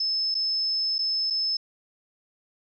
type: tone with dropouts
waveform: sine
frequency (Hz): 5230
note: E8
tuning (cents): -15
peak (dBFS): -23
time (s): 0-1.57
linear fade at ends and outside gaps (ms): 5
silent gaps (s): 0.344-0.35 / 0.983-0.989 / 1.302-1.305
effects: none